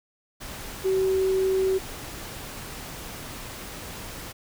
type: tone in noise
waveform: sine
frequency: 380 Hz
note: F#4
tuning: 46 cents sharp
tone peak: -20 dBFS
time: 0.84-1.79 s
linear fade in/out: 20 ms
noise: pink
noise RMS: -38 dBFS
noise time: 0.4-4.33 s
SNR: +15 dB
effects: none